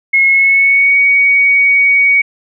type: tone with pitch glide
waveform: sine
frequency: 2170 to 2245 Hz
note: C#7 to C#7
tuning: -37 to +21 cents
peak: -6 dBFS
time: 0.13-2.22 s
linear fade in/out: 10 ms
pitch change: +58 cents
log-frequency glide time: 0.26-0.97 s
effects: none